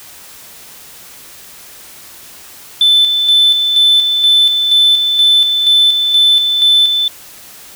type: tone with tremolo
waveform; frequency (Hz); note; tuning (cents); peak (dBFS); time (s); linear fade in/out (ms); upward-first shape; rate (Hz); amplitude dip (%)
sine; 3520; A7; 0; -4; 2.81-7.08; 2; square; 2.1; 50
effects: tanh soft clip ceiling -3 dBFS + white hiss -36 dBFS RMS until 7.75 s